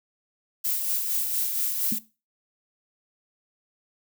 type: noise with tremolo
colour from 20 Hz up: violet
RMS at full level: -25 dBFS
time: 0.64-1.99 s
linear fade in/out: 10 ms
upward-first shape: sine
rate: 4.3 Hz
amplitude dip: 40%
type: tone with exponential decay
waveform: sine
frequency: 220 Hz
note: A3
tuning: in tune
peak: -23 dBFS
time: 1.92-2 s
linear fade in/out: 2 ms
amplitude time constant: 17 ms
effects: noise-tail reverb RT60 0.3 s tail -18 dB re dry